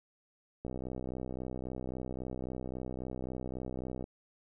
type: click train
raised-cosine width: 2 ms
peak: -26 dBFS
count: 217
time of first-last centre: 0.65-4.041 s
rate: 63.7 Hz
effects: none